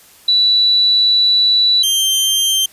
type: tone pair in turn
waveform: sine / sawtooth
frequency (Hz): 3951 / 3149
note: B7 / G7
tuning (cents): 0 / +7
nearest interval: major third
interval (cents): 393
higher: first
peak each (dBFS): -9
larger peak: neither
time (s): 0.28-1.83 / 1.83-2.66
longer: first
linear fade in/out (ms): 5
effects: white hiss -45 dBFS RMS until 2.72 s + resampled to 32000 Hz